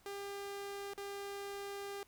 sawtooth tone with dropouts, 400 Hz, G4, 35 cents sharp, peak -38 dBFS, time 0.06-2.03 s, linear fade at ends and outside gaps 1 ms, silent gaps 0.935-0.978 s, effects pink hiss -67 dBFS RMS until 2.07 s

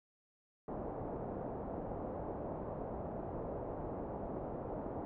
white low-pass noise, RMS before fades -42 dBFS, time 0.68-5.05 s, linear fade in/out 0 ms, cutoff 750 Hz, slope 24 dB/octave, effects none

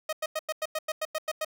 sawtooth tone bursts, 625 Hz, D#5, 8 cents sharp, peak -24 dBFS, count 11, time 0.09-1.448 s, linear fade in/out 5 ms, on 38 ms, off 94 ms, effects none

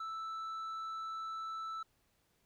sine tone with tanh clipping, 1318.5 Hz, E6, in tune, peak -40 dBFS, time 0-1.83 s, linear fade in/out 5 ms, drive 5 dB, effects pink hiss -75 dBFS RMS until 2.45 s

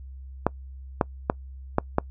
clicks, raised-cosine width 1 ms, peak -5 dBFS, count 5, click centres 0.466 / 1.012 / 1.299 / 1.784 / 1.984 s, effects noise-tail reverb RT60 0.1 s tail -24 dB re dry + added 66 Hz sine -38 dBFS peak until 2.1 s

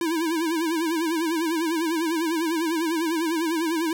square tone with vibrato, 326.3 Hz, E4, 18 cents flat, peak -23 dBFS, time 0.01-3.93 s, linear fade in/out 2 ms, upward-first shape sine, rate 10 Hz, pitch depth 97 cents each way, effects none

